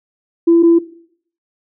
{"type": "tone pair in turn", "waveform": "sine", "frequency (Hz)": [336.4, 336.4], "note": ["E4", "E4"], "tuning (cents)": [35, 35], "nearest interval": "unison", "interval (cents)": 0, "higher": "neither", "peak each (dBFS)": -5, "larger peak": "neither", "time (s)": [[0.47, 0.63], [0.63, 0.79]], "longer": "neither", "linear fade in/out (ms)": 10, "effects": ["noise-tail reverb RT60 0.6 s tail -17 dB re dry", "tanh soft clip ceiling -2 dBFS"]}